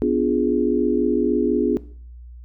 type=chord; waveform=sine; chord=B diminished seventh; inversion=none; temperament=equal with one note detuned; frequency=249.7 / 293.7 / 349.2 / 415.3 Hz; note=B3 / D4 / F4 / Ab4; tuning=+19 / 0 / 0 / 0 cents; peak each=-22 dBFS; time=0.02-1.77 s; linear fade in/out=0 ms; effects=noise-tail reverb RT60 0.5 s tail -18 dB re dry + added 60 Hz sine -37 dBFS peak until 2.44 s